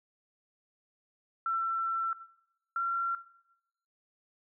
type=tone pair in turn; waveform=sine; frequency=1344 / 1367.5 Hz; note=E6 / F6; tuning=+33 / -37 cents; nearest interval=unison; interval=30 cents; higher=second; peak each=-28 dBFS; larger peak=neither; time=1.46-2.13 / 2.76-3.15 s; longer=first; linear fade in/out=2 ms; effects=noise-tail reverb RT60 0.8 s tail -17 dB re dry